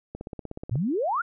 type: click train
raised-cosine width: 2 ms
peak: -22 dBFS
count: 11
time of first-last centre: 0.15-0.756 s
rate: 16.5 Hz
type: exponential sweep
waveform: sine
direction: up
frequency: 103.83 to 1494 Hz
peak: -23 dBFS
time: 0.71-1.22 s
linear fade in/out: 10 ms
effects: none